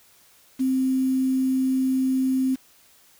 sine tone with quantisation, 261.6 Hz, C4, in tune, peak -19 dBFS, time 0.59-2.56 s, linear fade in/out 20 ms, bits 7, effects white hiss -56 dBFS RMS until 3.19 s

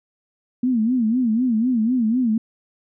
sine tone with vibrato, 236.2 Hz, A#3, 23 cents sharp, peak -16 dBFS, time 0.63-2.38 s, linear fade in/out 5 ms, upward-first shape sine, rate 4 Hz, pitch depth 160 cents each way, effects none

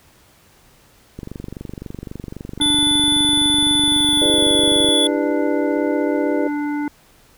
click train, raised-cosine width 3 ms, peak -17 dBFS, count 89, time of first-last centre 1.19-4.887 s, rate 23.8 Hz
harmonic tone, 293.7 Hz, D4, in tune, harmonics 1 / 3 / 5 / 7, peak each -20 / -30 / -34 / -37 dBFS, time 2.6-6.88 s, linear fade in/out 2 ms
square tone with pitch glide, 3482 to 3434 Hz, A7 to A7, -19 to -43 cents, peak -15 dBFS, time 2.61-5.07 s, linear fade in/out 2 ms, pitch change -24 cents, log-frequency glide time 3.83-4.52 s
sine chord, E minor seventh, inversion none, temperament just, 329.6 / 395.6 / 494.4 / 593.3 Hz, E4 / G4 / B4 / D5, 0 / +16 / +2 / +18 cents, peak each -24 dBFS, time 4.21-6.48 s, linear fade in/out 10 ms
effects pink hiss -52 dBFS RMS until 7.37 s

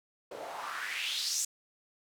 white noise with band-pass filter sweep, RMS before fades -36 dBFS, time 0.31-1.45 s, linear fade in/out 5 ms, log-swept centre 460 to 7400 Hz, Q 3.6, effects none

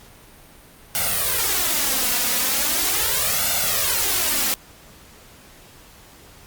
white noise with flanger, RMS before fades -21 dBFS, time 0.95-4.54 s, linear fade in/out 0 ms, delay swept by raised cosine 1.4 to 4.1 ms, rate 0.39 Hz, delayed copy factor +0.85, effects pink hiss -47 dBFS RMS until 6.46 s + Opus 48 kbps

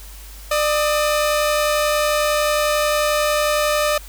sawtooth tone pair together, 598 / 1267.1 Hz, D5 / D#6, +31 / +31 cents, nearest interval octave + minor second, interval 1300 cents, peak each -13 / -21 dBFS, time 0.51-3.98 s, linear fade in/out 5 ms, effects added 49 Hz sine -36 dBFS peak until 4.08 s + white hiss -42 dBFS RMS until 4.08 s

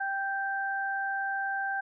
sine tone pair together, 784 / 1568 Hz, G5 / G6, 0 / 0 cents, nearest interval octave, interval 1200 cents, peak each -32 / -31 dBFS, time 0-1.81 s, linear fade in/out 10 ms, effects none

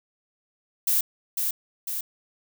violet noise with echo, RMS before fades -22 dBFS, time 0.87-1.01 s, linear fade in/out 5 ms, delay 500 ms, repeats 2, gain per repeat -4 dB, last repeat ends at 2.01 s, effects none

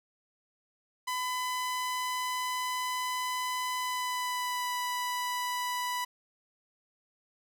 sawtooth tone with pitch glide, 1005 to 988.3 Hz, B5 to B5, +30 to +1 cents, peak -27 dBFS, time 1.07-6.05 s, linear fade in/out 10 ms, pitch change -29 cents, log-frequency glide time 3.77-4.74 s, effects none

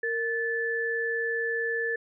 sine tone pair together, 462.1 / 1744.7 Hz, A#4 / A6, -15 / -15 cents, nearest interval octave + major seventh, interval 2300 cents, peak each -30 / -28 dBFS, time 0.03-1.96 s, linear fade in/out 5 ms, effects none

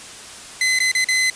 sawtooth tone with dropouts, 2037 Hz, C7, 47 cents flat, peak -12 dBFS, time 0.61-1.3 s, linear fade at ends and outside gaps 2 ms, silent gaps 0.789-0.802 / 0.916-0.95 / 1.044-1.086 s, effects white hiss -37 dBFS RMS until 1.35 s + resampled to 22050 Hz

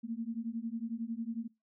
sine beating tone pair, 223.8 / 234.8 Hz, A3 / A#3, +30 / +13 cents, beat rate 11 Hz, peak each -38 / -38 dBFS, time 0.03-1.48 s, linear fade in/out 20 ms, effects noise-tail reverb RT60 0.2 s tail -20 dB re dry

